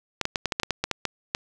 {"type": "clicks", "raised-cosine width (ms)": 0.2, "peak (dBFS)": -7, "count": 12, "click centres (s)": [0.213, 0.254, 0.358, 0.457, 0.522, 0.599, 0.633, 0.707, 0.84, 0.913, 1.053, 1.349], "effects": []}